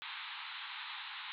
white band-pass noise, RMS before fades -45 dBFS, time 0.02-1.32 s, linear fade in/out 0 ms, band 820 to 4000 Hz, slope 96 dB/octave, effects none

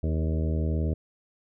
harmonic tone with a mistuned harmonic, 78.9 Hz, D#2, 25 cents sharp, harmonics 1 / 2 / 3 / 4 / 5 / 6 / 7 / 8, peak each -25 / -31 / -35 / -37 / -39 / -41 / -42 / -43 dBFS, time 0.03-0.94 s, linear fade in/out 5 ms, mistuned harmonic 5, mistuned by +34 cents, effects none

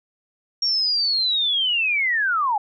sine linear sweep, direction down, 5588 to 791 Hz, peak -18 dBFS, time 0.62-2.58 s, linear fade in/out 5 ms, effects none

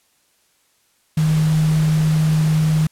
sine tone in noise, 156.2 Hz, D#3, 7 cents sharp, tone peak -13 dBFS, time 1.17-2.87 s, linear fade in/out 5 ms, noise pink, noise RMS -31 dBFS, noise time 1.17-2.87 s, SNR +15 dB, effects white hiss -61 dBFS RMS until 2.91 s + low-pass 12000 Hz 12 dB/octave

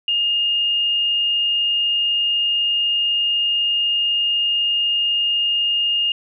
sine tone, 2834 Hz, F7, 25 cents sharp, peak -16 dBFS, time 0.08-6.12 s, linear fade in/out 2 ms, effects none

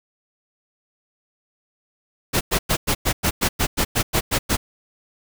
pink noise bursts, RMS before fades -19 dBFS, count 13, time 2.33-4.57 s, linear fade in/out 20 ms, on 80 ms, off 100 ms, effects none

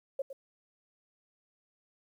sine tone with echo, 543 Hz, C#5, 36 cents flat, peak -29 dBFS, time 0.19-0.22 s, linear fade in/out 5 ms, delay 110 ms, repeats 1, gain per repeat -11 dB, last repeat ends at 0.33 s, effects 11-bit

